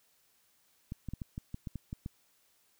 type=clicks; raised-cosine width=5 ms; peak=-26 dBFS; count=10; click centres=0.921 / 1.087 / 1.136 / 1.218 / 1.379 / 1.544 / 1.672 / 1.757 / 1.929 / 2.061 s; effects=white hiss -70 dBFS RMS until 2.79 s